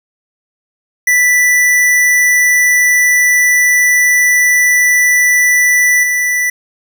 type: tone with level steps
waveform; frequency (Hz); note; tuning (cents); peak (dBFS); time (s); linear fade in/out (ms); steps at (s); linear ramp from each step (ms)
square; 1975.5; B6; 0; -8 / -12; 1.07-6.5; 5; 6.03; 5
effects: 7-bit